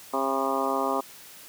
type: harmonic tone with a mistuned harmonic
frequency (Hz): 134.8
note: C#3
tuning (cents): -48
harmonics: 2 / 3 / 4 / 5 / 6 / 7 / 8 / 9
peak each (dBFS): -32 / -32 / -32 / -32 / -32 / -32 / -32 / -32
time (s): 0.13-1.01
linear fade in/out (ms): 10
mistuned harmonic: 7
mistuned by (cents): +51
effects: white hiss -47 dBFS RMS until 1.48 s + high-pass 60 Hz 12 dB/octave